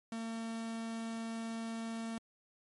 45% pulse tone, 227 Hz, A#3, 46 cents flat, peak -38 dBFS, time 0.12-2.18 s, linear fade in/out 2 ms, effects MP3 48 kbps

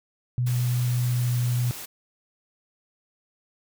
sine tone with pitch glide, 123.4 to 122.19 Hz, B2 to B2, -1 to -18 cents, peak -21 dBFS, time 0.38-1.71 s, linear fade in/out 0 ms, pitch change -17 cents, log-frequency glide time 0.59-1.48 s
white noise, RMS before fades -38 dBFS, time 0.46-1.86 s, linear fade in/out 10 ms
effects none

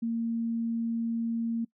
sine tone, 230 Hz, A#3, 23 cents flat, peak -27 dBFS, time 0.02-1.65 s, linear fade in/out 10 ms, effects noise-tail reverb RT60 0.1 s tail -23 dB re dry

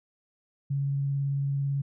sine tone with vibrato, 139.4 Hz, C#3, 10 cents sharp, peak -25 dBFS, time 0.7-1.82 s, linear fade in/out 10 ms, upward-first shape sine, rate 18 Hz, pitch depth 12 cents each way, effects none

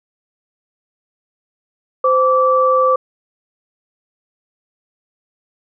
sine tone pair together, 517 / 1160.6 Hz, C5 / D6, -21 / -21 cents, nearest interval octave + major second, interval 1400 cents, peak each -13 dBFS, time 2.04-2.96 s, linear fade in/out 5 ms, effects none

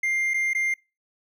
triangle tone with dropouts, 2100 Hz, C7, 6 cents sharp, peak -20 dBFS, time 0.03-0.74 s, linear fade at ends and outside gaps 5 ms, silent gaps 0.337-0.341 / 0.534-0.548 s, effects noise-tail reverb RT60 0.3 s tail -26 dB re dry

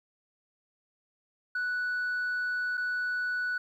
sine tone with dropouts, 1480 Hz, F#6, in tune, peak -26 dBFS, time 1.55-3.58 s, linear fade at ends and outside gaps 5 ms, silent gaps 2.772-2.776 s, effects tanh soft clip ceiling -27 dBFS + 11-bit

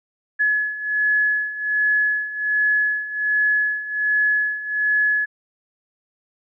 sine beating tone pair, 1700 / 1701.3 Hz, G#6 / G#6, +40 / +41 cents, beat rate 1.3 Hz, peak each -23 / -19 dBFS, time 0.39-5.26 s, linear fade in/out 20 ms, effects none

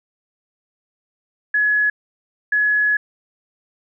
sine tone pair in turn, 1692 / 1692 Hz, G#6 / G#6, +32 / +32 cents, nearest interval unison, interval 0 cents, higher neither, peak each -14 dBFS, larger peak neither, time 1.54-1.9 / 2.52-2.97 s, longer second, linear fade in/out 5 ms, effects none

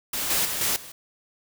white noise with level steps, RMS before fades -28 / -23 / -29 / -24 / -42 dBFS, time 0.13-0.92 s, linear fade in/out 5 ms, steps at 0.3 / 0.45 / 0.61 / 0.76 s, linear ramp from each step 2 ms, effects none

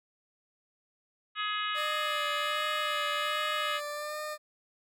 harmonic tone, 420 Hz, G#4, 19 cents sharp, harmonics 3 / 4 / 5 / 6 / 7 / 8 / 9, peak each -33 / -38 / -40 / -41 / -37 / -43 / -42 dBFS, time 1.35-3.81 s, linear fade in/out 50 ms
20% pulse tone with vibrato, 598 Hz, D5, 31 cents sharp, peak -30 dBFS, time 1.74-4.38 s, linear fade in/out 50 ms, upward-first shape sine, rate 1.3 Hz, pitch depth 28 cents each way
effects none

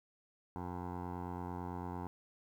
15% pulse tone with low-pass filter, 89 Hz, F2, 33 cents sharp, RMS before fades -42 dBFS, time 0.56-2.07 s, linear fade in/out 0 ms, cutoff 950 Hz, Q 2.9, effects 11-bit

